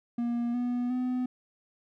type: tone with pitch steps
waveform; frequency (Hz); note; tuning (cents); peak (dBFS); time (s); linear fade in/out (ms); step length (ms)
triangle; 237.5 / 244.5 / 251.6; A#3 / B3 / B3; +33 / -17 / +32; -25; 0.18-1.26; 5; 360
effects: none